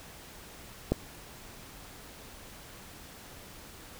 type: click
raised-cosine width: 2 ms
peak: -11 dBFS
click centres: 0.92 s
effects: pink hiss -49 dBFS RMS until 3.99 s